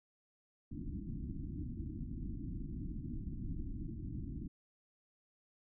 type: low-pass noise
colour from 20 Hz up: pink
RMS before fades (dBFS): -42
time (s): 0.71-4.48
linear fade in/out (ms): 10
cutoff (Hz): 330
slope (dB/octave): 96
effects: none